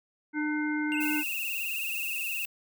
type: harmonic tone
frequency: 301.5 Hz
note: D4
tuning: 46 cents sharp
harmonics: 1 / 3 / 5 / 7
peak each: -28 / -40 / -35 / -37 dBFS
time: 0.33-1.24 s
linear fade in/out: 50 ms
type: tone with vibrato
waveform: triangle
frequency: 2678 Hz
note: E7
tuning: 27 cents sharp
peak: -30 dBFS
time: 0.92-2.45 s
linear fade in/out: 0 ms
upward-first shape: sine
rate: 19 Hz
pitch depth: 77 cents each way
type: noise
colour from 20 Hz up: violet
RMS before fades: -37 dBFS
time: 1-2.46 s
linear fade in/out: 10 ms
effects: none